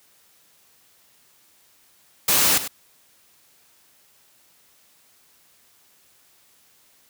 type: noise with echo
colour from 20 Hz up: white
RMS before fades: -18 dBFS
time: 2.28-2.58 s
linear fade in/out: 5 ms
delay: 99 ms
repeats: 1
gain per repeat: -12 dB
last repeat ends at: 2.679 s
effects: white hiss -58 dBFS RMS until 7.09 s + high-pass 60 Hz 12 dB/octave